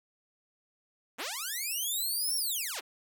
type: linear two-way sweep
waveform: 5% pulse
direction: up then down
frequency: 191.4 to 5570 to 221.7 Hz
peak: -23 dBFS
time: 1.18-2.81 s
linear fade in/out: 20 ms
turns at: 2.36 s
effects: none